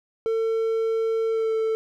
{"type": "tone with pitch glide", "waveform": "triangle", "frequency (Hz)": [450, 443.5], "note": ["A4", "A4"], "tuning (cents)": [39, 14], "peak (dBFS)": -19, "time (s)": [0.26, 1.75], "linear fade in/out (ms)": 0, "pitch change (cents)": -25, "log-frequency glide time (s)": [1.27, 1.54], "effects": []}